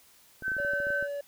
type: tone with tremolo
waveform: sine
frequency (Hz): 1537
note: G6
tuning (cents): -35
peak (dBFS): -27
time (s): 0.42-1.08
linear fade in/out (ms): 50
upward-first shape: sine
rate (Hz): 4.3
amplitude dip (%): 25
type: clicks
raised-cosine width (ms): 2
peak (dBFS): -31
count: 11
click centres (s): 0.423 / 0.481 / 0.518 / 0.567 / 0.601 / 0.649 / 0.735 / 0.802 / 0.869 / 0.904 / 1.026
type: tone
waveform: triangle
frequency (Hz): 571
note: D5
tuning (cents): -49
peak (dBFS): -30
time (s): 0.58-1.21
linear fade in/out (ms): 5
effects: white hiss -59 dBFS RMS until 1.27 s